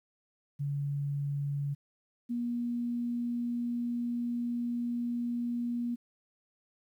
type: tone pair in turn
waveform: sine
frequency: 142.2 / 239.2 Hz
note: C#3 / A#3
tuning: +45 / +45 cents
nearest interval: major sixth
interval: 900 cents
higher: second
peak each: -30 / -30 dBFS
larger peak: neither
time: 0.59-1.75 / 2.29-5.96 s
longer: second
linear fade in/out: 20 ms
effects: 11-bit